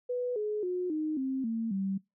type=tone with pitch steps; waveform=sine; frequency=493.9 / 422.6 / 361.6 / 309.3 / 264.7 / 226.5 / 193.75 Hz; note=B4 / G#4 / F#4 / D#4 / C4 / A#3 / G3; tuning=0 / +30 / -40 / -10 / +20 / -50 / -20 cents; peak=-29 dBFS; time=0.09-1.98 s; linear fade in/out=10 ms; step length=270 ms; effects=noise-tail reverb RT60 0.2 s tail -23 dB re dry